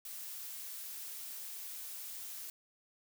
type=noise; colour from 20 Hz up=blue; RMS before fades=-45 dBFS; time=0.05-2.5 s; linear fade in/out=2 ms; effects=none